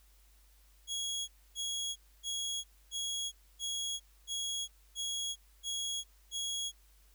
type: tone bursts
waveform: 25% pulse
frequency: 3322 Hz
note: G#7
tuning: in tune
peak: -31 dBFS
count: 9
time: 0.87-6.72 s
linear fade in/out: 50 ms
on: 410 ms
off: 270 ms
effects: added 50 Hz sine -61 dBFS peak until 7.14 s + white hiss -68 dBFS RMS until 7.14 s